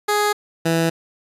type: tone pair in turn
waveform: 15% pulse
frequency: 416.2 / 164.88 Hz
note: G#4 / E3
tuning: +4 / +1 cents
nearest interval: octave + major third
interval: 1603 cents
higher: first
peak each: -10 dBFS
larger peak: neither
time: 0.08-0.33 / 0.65-0.9 s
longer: neither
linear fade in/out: 10 ms
effects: resampled to 32000 Hz